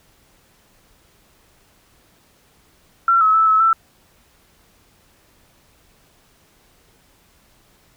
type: tone with pitch steps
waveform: sine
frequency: 1358 / 1287 / 1314 / 1295 / 1332 Hz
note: F6 / E6 / E6 / E6 / E6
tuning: -49 / -42 / -6 / -31 / +18 cents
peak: -11 dBFS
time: 3.08-3.73 s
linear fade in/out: 2 ms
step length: 130 ms
effects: pink hiss -56 dBFS RMS until 7.96 s